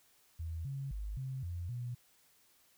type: tone with pitch steps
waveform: sine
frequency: 81.6 / 136.9 / 51.5 / 131.8 / 87 / 121.9 Hz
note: E2 / C#3 / G#1 / C3 / F2 / B2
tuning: -17 / -21 / -14 / +13 / -6 / -22 cents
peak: -37 dBFS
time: 0.39-1.95 s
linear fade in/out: 10 ms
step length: 260 ms
effects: white hiss -68 dBFS RMS until 2.77 s